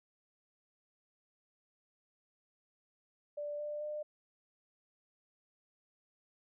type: tone with pitch steps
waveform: sine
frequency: 587.3 / 594.1 / 601 Hz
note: D5 / D5 / D5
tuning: 0 / +20 / +40 cents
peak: -37 dBFS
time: 3.37-4.03 s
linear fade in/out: 10 ms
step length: 220 ms
effects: none